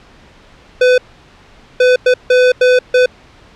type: tone bursts at uneven times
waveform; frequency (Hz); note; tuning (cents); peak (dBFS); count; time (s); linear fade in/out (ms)
square; 502; B4; +28; -7; 6; 0.81-0.98 / 1.8-1.96 / 2.06-2.14 / 2.3-2.52 / 2.61-2.79 / 2.94-3.06; 5
effects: pink hiss -43 dBFS RMS until 3.55 s + low-pass 4000 Hz 12 dB/octave